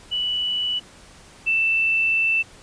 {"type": "tone pair in turn", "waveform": "sine", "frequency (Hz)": [2958, 2662], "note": ["F#7", "E7"], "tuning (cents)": [-1, 16], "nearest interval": "major second", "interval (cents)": 183, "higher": "first", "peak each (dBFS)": [-21, -17], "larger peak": "second", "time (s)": [[0.11, 0.8], [1.46, 2.43]], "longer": "second", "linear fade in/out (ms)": 20, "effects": ["pink hiss -47 dBFS RMS until 2.62 s", "resampled to 22050 Hz"]}